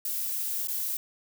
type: noise with dropouts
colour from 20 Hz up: violet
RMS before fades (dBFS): -31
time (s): 0.05-0.97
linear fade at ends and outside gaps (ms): 2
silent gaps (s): 0.673-0.683
effects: none